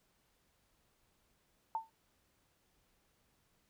sine tone with exponential decay, 894 Hz, A5, 27 cents sharp, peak -30 dBFS, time 1.75-1.9 s, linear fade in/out 1 ms, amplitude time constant 31 ms, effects pink hiss -75 dBFS RMS until 3.69 s

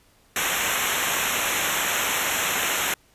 pink noise with comb filter, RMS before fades -24 dBFS, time 0.36-2.94 s, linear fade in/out 2 ms, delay 0.21 ms, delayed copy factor -0.95, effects pink hiss -59 dBFS RMS until 3.14 s + resampled to 32000 Hz

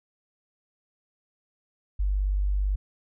sine tone, 49 Hz, G1, in tune, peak -22 dBFS, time 1.99-2.76 s, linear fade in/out 10 ms, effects none

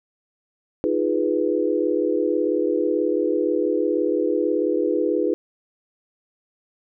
sine chord, F half-diminished seventh, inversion third, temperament equal, 311.1 / 349.2 / 415.3 / 493.9 Hz, Eb4 / F4 / Ab4 / Cb5, 0 / 0 / 0 / 0 cents, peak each -24 dBFS, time 0.84-5.34 s, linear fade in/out 0 ms, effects none

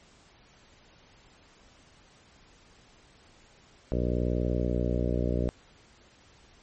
harmonic tone, 60.5 Hz, B1, 35 cents flat, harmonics 1 / 2 / 3 / 4 / 5 / 6 / 7 / 8 / 9 / 10, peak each -29 / -32 / -34 / -35 / -36 / -37 / -37 / -38 / -39 / -39 dBFS, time 3.92-5.49 s, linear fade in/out 0 ms, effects pink hiss -58 dBFS RMS until 6.62 s + MP3 32 kbps

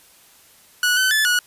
sawtooth tone with pitch steps, 1469 / 1519 / 1738 / 1461 Hz, F#6 / F#6 / A6 / F#6, -13 / +45 / -22 / -22 cents, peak -12 dBFS, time 0.83-1.39 s, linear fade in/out 2 ms, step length 140 ms, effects white hiss -51 dBFS RMS until 1.46 s + resampled to 32000 Hz

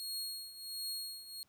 sawtooth tone with tremolo, 4296 Hz, C8, 45 cents sharp, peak -34 dBFS, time 0-1.43 s, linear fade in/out 0 ms, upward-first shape triangle, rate 1.4 Hz, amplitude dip 80%, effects pink hiss -74 dBFS RMS until 1.48 s

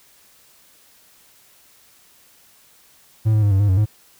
triangle tone with pitch steps, 109.5 / 107.4 / 102.4 / 96.5 / 102.6 / 93.6 / 106.2 Hz, A2 / A2 / G#2 / G2 / G#2 / F#2 / G#2, -8 / -41 / -24 / -27 / -21 / +20 / +39 cents, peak -11 dBFS, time 3.25-3.859 s, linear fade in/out 20 ms, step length 87 ms, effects white hiss -53 dBFS RMS until 4.19 s

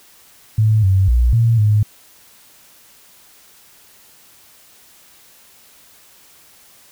sine tone with pitch steps, 108.7 / 95.3 / 60.1 / 115.3 / 105.7 Hz, A2 / G2 / B1 / A#2 / G#2, -21 / -48 / -46 / -19 / +31 cents, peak -10 dBFS, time 0.58-1.83 s, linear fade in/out 5 ms, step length 250 ms, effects white hiss -48 dBFS RMS until 6.91 s

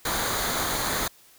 pink noise with comb filter, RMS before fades -27 dBFS, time 0.05-1.08 s, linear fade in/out 5 ms, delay 0.37 ms, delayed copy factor -0.6, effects white hiss -55 dBFS RMS until 1.38 s

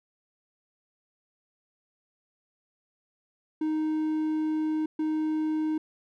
triangle tone bursts at uneven times, 311.1 Hz, D#4, in tune, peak -23 dBFS, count 2, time 3.61-4.86 / 4.99-5.78 s, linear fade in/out 5 ms, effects none

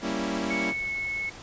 sawtooth chord, G diminished seventh, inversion none, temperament equal, 196 / 233.1 / 277.2 / 329.6 Hz, G3 / Bb3 / Db4 / Fb4, 0 / 0 / 0 / 0 cents, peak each -29 dBFS, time 0.01-0.74 s, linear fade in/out 50 ms
sine tone with pitch glide, 2217 to 2195 Hz, C#7 to C#7, 0 to -18 cents, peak -28 dBFS, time 0.5-1.3 s, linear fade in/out 10 ms, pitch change -18 cents, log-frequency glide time 0.65-0.91 s
effects pink hiss -44 dBFS RMS until 1.42 s + resampled to 16000 Hz

